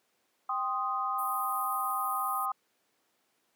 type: chord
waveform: sine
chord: C minor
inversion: second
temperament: equal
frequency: 784 / 1046.5 / 1244.5 Hz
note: G5 / C6 / Eb6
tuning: 0 / 0 / 0 cents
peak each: -35 / -35 / -31 dBFS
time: 0.49-2.52 s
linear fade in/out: 5 ms
type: band-pass noise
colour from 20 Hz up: white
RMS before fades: -44 dBFS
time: 1.18-2.46 s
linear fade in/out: 10 ms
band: 9300 to 16000 Hz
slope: 96 dB/octave
effects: pink hiss -73 dBFS RMS until 3.55 s + high-pass 300 Hz 12 dB/octave